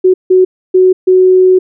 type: tone bursts at uneven times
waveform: sine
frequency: 370.9 Hz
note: F#4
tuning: 4 cents sharp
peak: -3 dBFS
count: 4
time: 0.04-0.14 / 0.3-0.45 / 0.74-0.93 / 1.07-1.59 s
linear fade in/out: 10 ms
effects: none